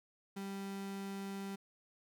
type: tone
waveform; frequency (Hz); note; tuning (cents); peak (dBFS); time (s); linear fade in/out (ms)
35% pulse; 196.4; G3; +4; -39; 0.36-1.56; 10
effects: none